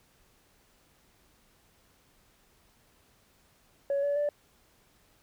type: tone with pitch steps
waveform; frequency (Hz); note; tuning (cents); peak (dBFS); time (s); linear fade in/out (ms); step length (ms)
sine; 560 / 572.4 / 585.1; C#5 / D5 / D5; +18 / -45 / -7; -24; 3.9-4.29; 2; 130
effects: tanh soft clip ceiling -23 dBFS + pink hiss -65 dBFS RMS until 5.22 s